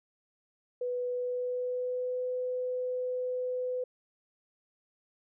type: tone with pitch glide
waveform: sine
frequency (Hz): 493.9 to 502.8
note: B4 to B4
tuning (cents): 0 to +31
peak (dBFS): -30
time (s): 0.81-3.84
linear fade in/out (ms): 5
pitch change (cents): +31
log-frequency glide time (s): 1.08-2.26
effects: none